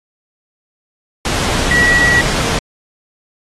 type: tone in noise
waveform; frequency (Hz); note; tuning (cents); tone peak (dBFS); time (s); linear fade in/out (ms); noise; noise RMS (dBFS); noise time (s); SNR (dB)
sine; 1931; B6; -39; -10; 1.71-2.21; 2; pink; -17; 1.25-2.59; +4
effects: low-pass 8000 Hz 12 dB/octave + AAC 32 kbps